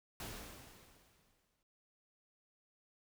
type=noise with exponential decay; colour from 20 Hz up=pink; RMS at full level=-44 dBFS; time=0.2-1.63 s; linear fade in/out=1 ms; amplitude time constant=310 ms; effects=none